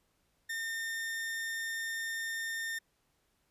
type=tone; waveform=40% pulse; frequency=1815 Hz; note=A#6; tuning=47 cents flat; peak=-34 dBFS; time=0.49-2.79 s; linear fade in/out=10 ms; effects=pink hiss -75 dBFS RMS until 3.5 s + resampled to 32000 Hz